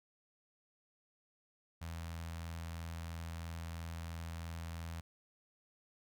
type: tone with notch filter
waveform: sawtooth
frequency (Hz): 83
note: E2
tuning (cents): +12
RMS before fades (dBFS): -44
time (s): 1.81-5.01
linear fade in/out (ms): 10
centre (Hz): 360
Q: 0.69
effects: none